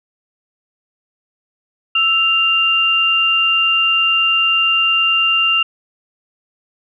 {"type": "tone pair together", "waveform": "sine", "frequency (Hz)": [1318.5, 2789], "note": ["E6", "F7"], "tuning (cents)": [0, -3], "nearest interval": "octave + minor second", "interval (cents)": 1297, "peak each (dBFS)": [-20, -12], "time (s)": [1.95, 5.63], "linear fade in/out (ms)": 5, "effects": []}